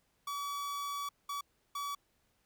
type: tone bursts at uneven times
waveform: 45% pulse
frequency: 1141 Hz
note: C#6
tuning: 50 cents sharp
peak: -36 dBFS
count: 3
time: 0.27-1.09 / 1.29-1.41 / 1.75-1.95 s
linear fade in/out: 5 ms
effects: pink hiss -75 dBFS RMS until 2.45 s